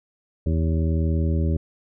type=harmonic tone with a mistuned harmonic; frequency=80.8 Hz; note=E2; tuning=34 cents flat; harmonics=1 / 2 / 3 / 4 / 5 / 7; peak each=-20 / -26 / -30 / -32 / -34 / -37 dBFS; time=0.46-1.57 s; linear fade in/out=5 ms; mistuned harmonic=7; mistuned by=-23 cents; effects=none